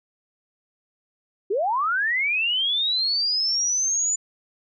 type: linear sweep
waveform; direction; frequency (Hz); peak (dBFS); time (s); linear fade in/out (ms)
sine; up; 358.1 to 7040; -20; 1.5-4.16; 10
effects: none